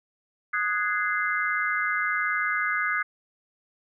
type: chord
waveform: sine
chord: Ab dominant seventh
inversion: second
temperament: equal with one note detuned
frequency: 1244.5 / 1480 / 1661.2 / 2075 Hz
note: Eb6 / Gb6 / Ab6 / C7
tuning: 0 / 0 / 0 / -15 cents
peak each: -29 dBFS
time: 0.53-3.03 s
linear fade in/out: 10 ms
effects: none